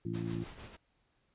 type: harmonic tone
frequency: 56.6 Hz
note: A1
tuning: 50 cents sharp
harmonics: 2 / 3 / 4 / 5 / 6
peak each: -39 / -39 / -44 / -44 / -40 dBFS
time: 0.05-0.44 s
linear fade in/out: 5 ms
type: noise with tremolo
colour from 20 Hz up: pink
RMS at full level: -47 dBFS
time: 0.13-0.77 s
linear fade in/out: 20 ms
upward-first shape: sine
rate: 6.5 Hz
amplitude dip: 55%
effects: pink hiss -75 dBFS RMS until 1.34 s + resampled to 8000 Hz